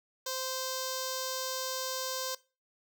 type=tone with notch filter; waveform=5% pulse; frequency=520 Hz; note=C5; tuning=11 cents flat; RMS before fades=-36 dBFS; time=0.26-2.35 s; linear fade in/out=5 ms; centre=2300 Hz; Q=0.75; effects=noise-tail reverb RT60 0.3 s tail -19 dB re dry